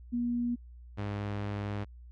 sine / sawtooth tone pair in turn, 240.1 / 102.3 Hz, B3 / G#2, -49 / -26 cents, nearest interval octave + minor third, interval 1477 cents, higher first, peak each -28 / -29 dBFS, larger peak first, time 0.12-0.56 / 0.97-1.85 s, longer second, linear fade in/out 20 ms, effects added 60 Hz sine -47 dBFS peak until 2.11 s + low-pass 3000 Hz 12 dB/octave

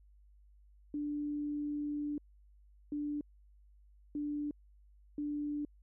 sine tone bursts at uneven times, 293.7 Hz, D4, in tune, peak -34 dBFS, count 4, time 0.94-2.18 / 2.92-3.21 / 4.15-4.51 / 5.18-5.65 s, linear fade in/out 2 ms, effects added 50 Hz sine -59 dBFS peak until 5.82 s

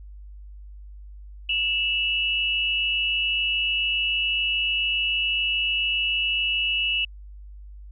sine tone pair together, 2658 / 2911 Hz, E7 / F#7, +14 / -29 cents, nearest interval major second, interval 157 cents, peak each -24 dBFS, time 1.49-7.05 s, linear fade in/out 5 ms, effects added 50 Hz sine -39 dBFS peak until 7.91 s

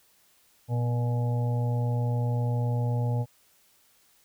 harmonic tone with a mistuned harmonic, 120 Hz, B2, 49 cents flat, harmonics 1 / 2 / 4 / 5 / 6 / 7, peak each -24 / -38 / -38 / -41 / -48 / -40 dBFS, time 0.68-3.26 s, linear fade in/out 50 ms, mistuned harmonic 2, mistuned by +55 cents, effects white hiss -63 dBFS RMS until 4.24 s

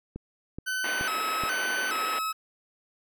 click train, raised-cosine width 3 ms, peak -23 dBFS, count 4, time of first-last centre 0.16-1.437 s, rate 2.35 Hz
40% pulse tone with vibrato, 1396.9 Hz, F6, in tune, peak -27 dBFS, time 0.66-2.33 s, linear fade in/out 20 ms, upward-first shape square, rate 1.2 Hz, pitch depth 140 cents each way
white band-pass noise, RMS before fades -35 dBFS, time 0.84-2.19 s, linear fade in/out 2 ms, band 260 to 2700 Hz, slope 24 dB/octave
effects none

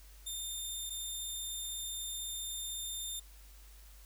15% pulse tone pair in turn, 3614 / 3614 Hz, A7 / A7, +46 / +46 cents, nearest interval unison, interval 0 cents, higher neither, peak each -31 / -31 dBFS, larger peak neither, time 0.26-0.9 / 0.9-3.2 s, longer second, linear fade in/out 10 ms, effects added 50 Hz sine -53 dBFS peak until 4.05 s + white hiss -61 dBFS RMS until 4.05 s

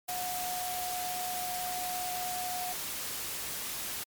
sine tone in noise, 726 Hz, F#5, 33 cents flat, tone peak -35 dBFS, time 0.08-2.73 s, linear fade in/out 10 ms, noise white, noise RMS -37 dBFS, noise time 0.08-4.04 s, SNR -1 dB, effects MP3 96 kbps

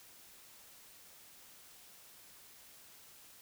silence, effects white hiss -58 dBFS RMS until 3.41 s

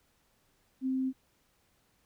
sine tone, 261.6 Hz, C4, in tune, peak -28 dBFS, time 0.81-1.13 s, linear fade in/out 50 ms, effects pink hiss -71 dBFS RMS until 2.05 s

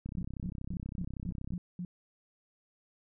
click train, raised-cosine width 5 ms, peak -27 dBFS, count 49, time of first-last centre 0.06-1.537 s, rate 32.5 Hz
sine tone bursts, 177.8 Hz, F3, 31 cents sharp, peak -35 dBFS, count 7, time 0.17-1.85 s, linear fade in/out 2 ms, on 60 ms, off 210 ms
effects none

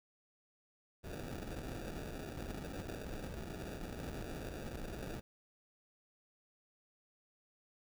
pink noise with sample-and-hold, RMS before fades -44 dBFS, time 1.03-5.21 s, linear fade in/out 20 ms, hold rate 1050 Hz, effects none

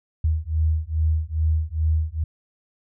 sine beating tone pair, 77.78 / 80.18 Hz, D#2 / E2, 0 / -47 cents, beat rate 2.4 Hz, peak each -22 dBFS, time 0.24-2.24 s, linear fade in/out 5 ms, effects none

